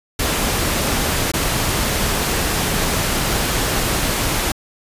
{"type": "noise with dropouts", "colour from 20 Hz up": "pink", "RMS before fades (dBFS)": -19, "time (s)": [0.19, 4.52], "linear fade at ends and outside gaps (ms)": 5, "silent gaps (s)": [1.318, 1.336], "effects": ["resampled to 32000 Hz"]}